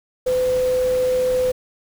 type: tone in noise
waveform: sine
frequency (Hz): 507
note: B4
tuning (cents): +45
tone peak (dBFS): -16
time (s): 0.26-1.52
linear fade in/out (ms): 10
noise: pink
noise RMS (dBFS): -34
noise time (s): 0.26-1.52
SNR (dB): +15
effects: none